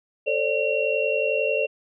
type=tone cluster; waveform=sine; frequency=445.5 / 537 / 588 / 2740 Hz; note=A4 / C5 / D5 / F7; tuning=+22 / +45 / +2 / -34 cents; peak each=-26 dBFS; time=0.26-1.67 s; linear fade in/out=20 ms; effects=none